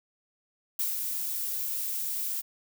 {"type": "noise with ADSR envelope", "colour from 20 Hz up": "violet", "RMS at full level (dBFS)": -28, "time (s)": [0.79, 2.42], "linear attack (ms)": 5, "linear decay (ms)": 140, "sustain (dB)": -4, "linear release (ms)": 22, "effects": []}